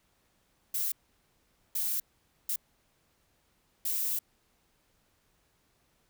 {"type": "noise bursts at uneven times", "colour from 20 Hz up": "violet", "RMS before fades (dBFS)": -31, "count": 4, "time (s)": [[0.74, 0.92], [1.75, 2], [2.49, 2.56], [3.85, 4.19]], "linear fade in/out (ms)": 5, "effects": ["pink hiss -71 dBFS RMS until 6.09 s"]}